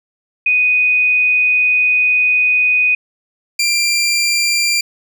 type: tone pair in turn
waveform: sine / 20% pulse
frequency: 2489 / 2375 Hz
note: D#7 / D7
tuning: 0 / +19 cents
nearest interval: minor second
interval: 81 cents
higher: first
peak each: -10 / -8 dBFS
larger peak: second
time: 0.46-2.95 / 3.59-4.81 s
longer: first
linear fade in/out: 5 ms
effects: none